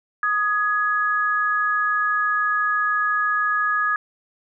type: tone pair together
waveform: sine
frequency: 1244 / 1678 Hz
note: D#6 / G#6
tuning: -1 / +17 cents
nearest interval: perfect fourth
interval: 518 cents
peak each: -21 dBFS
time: 0.23-3.96 s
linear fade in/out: 2 ms
effects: none